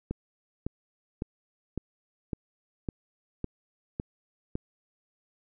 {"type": "click train", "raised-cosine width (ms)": 3, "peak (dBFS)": -18, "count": 9, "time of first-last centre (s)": [0.11, 4.554], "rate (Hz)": 1.8, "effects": []}